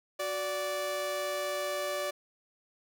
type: tone pair together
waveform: sawtooth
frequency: 370 / 583 Hz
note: F#4 / D5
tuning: 0 / -13 cents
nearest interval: minor sixth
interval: 787 cents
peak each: -36 / -28 dBFS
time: 0.19-2.11 s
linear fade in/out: 10 ms
effects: none